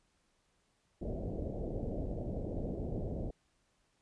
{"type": "low-pass noise", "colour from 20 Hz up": "pink", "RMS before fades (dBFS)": -38, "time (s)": [1.01, 3.31], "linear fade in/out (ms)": 10, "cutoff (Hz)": 650, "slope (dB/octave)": 48, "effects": ["pink hiss -75 dBFS RMS until 4.01 s", "resampled to 22050 Hz"]}